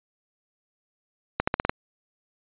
accelerating click train, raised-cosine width 0.5 ms, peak -6 dBFS, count 6, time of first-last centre 1.4-1.695 s, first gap 75 ms, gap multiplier 0.88, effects resampled to 8000 Hz

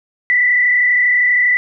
sine tone with frequency modulation, 1975.5 Hz, B6, in tune, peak -10 dBFS, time 0.3-1.57 s, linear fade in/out 0 ms, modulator 32.5 Hz, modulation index 1.2, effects none

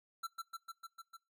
square tone with echo, 1344 Hz, E6, 33 cents sharp, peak -38 dBFS, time 0.23-0.27 s, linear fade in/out 10 ms, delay 150 ms, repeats 6, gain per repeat -2 dB, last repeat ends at 1.17 s, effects noise-tail reverb RT60 0.2 s tail -19 dB re dry

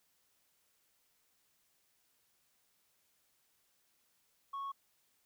sine tone, 1104 Hz, C#6, 7 cents flat, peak -36 dBFS, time 4.53-4.72 s, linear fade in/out 10 ms, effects tanh soft clip ceiling -37 dBFS + white hiss -75 dBFS RMS until 5.25 s

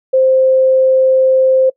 sine tone, 523.3 Hz, C5, in tune, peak -7 dBFS, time 0.13-1.7 s, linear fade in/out 10 ms, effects noise-tail reverb RT60 0.1 s tail -23 dB re dry

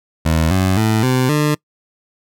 20% pulse tone with pitch steps, 80.4 / 93.97 / 109.83 / 128.37 / 150.03 Hz, E2 / F#2 / A2 / C3 / D3, -43 / +27 / -3 / -33 / +37 cents, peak -8 dBFS, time 0.25-1.55 s, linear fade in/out 10 ms, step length 260 ms, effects noise-tail reverb RT60 0.1 s tail -24 dB re dry

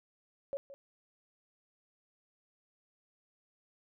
sine tone with echo, 554.4 Hz, C#5, in tune, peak -33 dBFS, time 0.53-0.57 s, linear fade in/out 0 ms, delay 170 ms, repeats 1, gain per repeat -14 dB, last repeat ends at 0.74 s, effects none

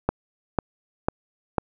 click train, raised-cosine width 1 ms, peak -6 dBFS, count 4, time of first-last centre 0.09-1.583 s, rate 2.01 Hz, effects none

